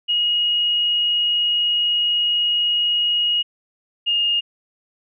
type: tone pair in turn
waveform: sine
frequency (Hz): 2884 / 2839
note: F#7 / F7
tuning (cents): -45 / +28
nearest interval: unison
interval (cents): 27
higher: first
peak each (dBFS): -16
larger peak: neither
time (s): 0.08-3.43 / 4.06-4.41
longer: first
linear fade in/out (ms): 20
effects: none